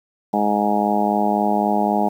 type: harmonic tone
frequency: 103.83 Hz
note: G#2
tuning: in tune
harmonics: 2 / 3 / 4 / 5 / 6 / 7 / 8 / 9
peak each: -21 / -26 / -27 / -32 / -25 / -23 / -21 / -31 dBFS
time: 0.33-2.09 s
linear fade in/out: 10 ms
effects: 8-bit